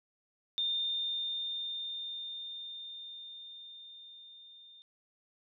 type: tone with level ramp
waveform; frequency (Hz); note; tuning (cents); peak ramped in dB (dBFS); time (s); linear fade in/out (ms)
sine; 3621; A7; +49; -29 to -53; 0.58-4.82; 0
effects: none